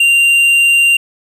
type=tone with tanh clipping; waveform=sine; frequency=2777 Hz; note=F7; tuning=10 cents flat; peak=-8 dBFS; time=0-0.97 s; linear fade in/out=5 ms; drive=7 dB; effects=none